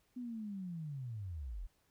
sine linear sweep, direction down, 253.2 to 35.99 Hz, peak -40 dBFS, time 0.16-1.67 s, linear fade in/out 10 ms, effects pink hiss -75 dBFS RMS until 1.9 s

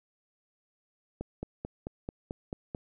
click train, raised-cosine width 2 ms, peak -22 dBFS, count 8, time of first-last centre 1.21-2.748 s, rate 4.55 Hz, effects none

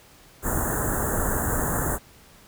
pink band-stop noise, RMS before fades -25 dBFS, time 0.42-1.99 s, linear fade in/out 50 ms, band 1800 to 6700 Hz, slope 96 dB/octave, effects pink hiss -52 dBFS RMS until 2.47 s

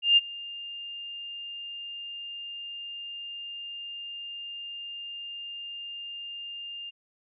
sine tone with ADSR envelope, 2806 Hz, F7, 8 cents sharp, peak -14 dBFS, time 0.02-6.91 s, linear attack 150 ms, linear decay 28 ms, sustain -22 dB, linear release 23 ms, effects none

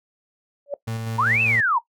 sine tone with exponential growth, 570 Hz, C#5, 48 cents sharp, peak -19 dBFS, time 0.66-0.74 s, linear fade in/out 2 ms, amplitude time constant 16 ms
35% pulse tone with tremolo, 112.9 Hz, A2, 45 cents sharp, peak -24 dBFS, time 0.87-1.61 s, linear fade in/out 10 ms, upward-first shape square, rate 5.1 Hz, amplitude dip 25%
sine linear two-way sweep, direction up then down, 880 to 2700 to 880 Hz, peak -17 dBFS, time 1.18-1.79 s, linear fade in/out 10 ms, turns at 1.42 s
effects noise-tail reverb RT60 0.1 s tail -17 dB re dry

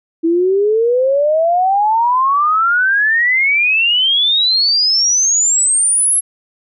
sine exponential sweep, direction up, 323.3 to 11175 Hz, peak -10 dBFS, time 0.23-6.21 s, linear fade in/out 20 ms, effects none

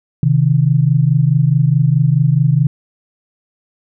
sine tone pair together, 131.2 / 155.92 Hz, C3 / D#3, +5 / +4 cents, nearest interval minor third, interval 299 cents, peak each -12 dBFS, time 0.23-2.67 s, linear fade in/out 2 ms, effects none

